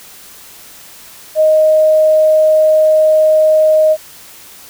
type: tone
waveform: sine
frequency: 623 Hz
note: D#5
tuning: 2 cents sharp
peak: -6 dBFS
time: 1.35-3.97 s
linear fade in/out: 50 ms
effects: white hiss -37 dBFS RMS until 4.69 s